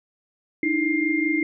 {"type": "tone cluster", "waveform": "sine", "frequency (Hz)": [299.5, 324.6, 2111], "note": ["D4", "E4", "C7"], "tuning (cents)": [34, -27, 15], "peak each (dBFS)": -24, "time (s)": [0.63, 1.43], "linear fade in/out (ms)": 2, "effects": []}